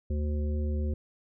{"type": "harmonic tone with a mistuned harmonic", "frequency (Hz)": 74.3, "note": "D2", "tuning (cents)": 21, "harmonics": [1, 3, 5, 7], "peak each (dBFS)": [-27, -37, -41, -44], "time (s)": [0.1, 0.94], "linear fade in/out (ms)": 5, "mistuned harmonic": 1, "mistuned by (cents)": 23, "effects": []}